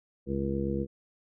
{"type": "harmonic tone", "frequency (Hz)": 68.3, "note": "C#2", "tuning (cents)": -25, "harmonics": [1, 2, 3, 4, 5, 6, 7], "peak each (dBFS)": [-36, -36, -32, -42, -34, -43, -35], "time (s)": [0.26, 0.87], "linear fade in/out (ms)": 50, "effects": []}